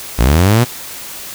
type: linear sweep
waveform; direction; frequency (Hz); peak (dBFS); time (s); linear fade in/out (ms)
sawtooth; up; 51.91 to 126.2; -4; 0.18-0.65; 20
effects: white hiss -29 dBFS RMS until 1.34 s